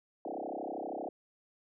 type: tone with frequency modulation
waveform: sine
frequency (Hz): 529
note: C5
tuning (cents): +19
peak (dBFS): -36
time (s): 0.25-1.09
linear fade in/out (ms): 2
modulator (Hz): 32.7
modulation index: 7.9
effects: none